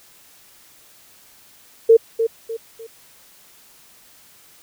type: tone with echo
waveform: sine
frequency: 453.9 Hz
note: A#4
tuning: 46 cents flat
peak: -6 dBFS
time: 1.89-1.97 s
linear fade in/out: 10 ms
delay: 300 ms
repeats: 3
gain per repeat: -9 dB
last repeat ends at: 2.87 s
effects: white hiss -50 dBFS RMS until 4.62 s